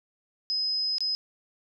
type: tone with dropouts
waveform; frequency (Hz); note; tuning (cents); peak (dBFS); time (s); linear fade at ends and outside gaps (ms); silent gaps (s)
sine; 5060; D#8; +28; -25; 0.5-1.15; 0; 0.983-1.006
effects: none